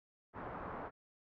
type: low-pass noise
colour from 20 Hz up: white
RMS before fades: -45 dBFS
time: 0.33-0.91 s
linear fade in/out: 50 ms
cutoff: 1300 Hz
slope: 24 dB/octave
effects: none